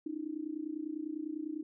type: tone with amplitude modulation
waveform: sine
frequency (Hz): 308.3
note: D#4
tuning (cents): -16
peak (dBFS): -32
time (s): 0.06-1.63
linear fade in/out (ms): 5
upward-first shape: sine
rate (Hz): 30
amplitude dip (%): 90
effects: none

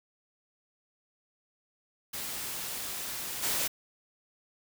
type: noise with level steps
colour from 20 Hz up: white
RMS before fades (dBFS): -37 / -30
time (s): 2.13-3.68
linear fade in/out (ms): 10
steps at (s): 3.42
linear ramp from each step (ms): 20
effects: none

